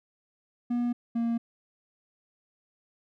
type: tone pair in turn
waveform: triangle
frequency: 241.1 / 232.6 Hz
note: B3 / A#3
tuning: -41 / -4 cents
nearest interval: minor second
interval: 63 cents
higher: first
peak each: -23 dBFS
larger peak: neither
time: 0.7-0.93 / 1.15-1.38 s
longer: neither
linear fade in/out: 10 ms
effects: none